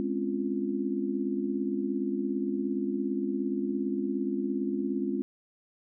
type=chord; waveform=sine; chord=Db major seventh; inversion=second; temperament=just; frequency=207.9 / 259.9 / 277.2 / 346.5 Hz; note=Ab3 / C4 / Db4 / F4; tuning=+2 / -11 / 0 / -14 cents; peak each=-33 dBFS; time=0-5.22 s; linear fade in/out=0 ms; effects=none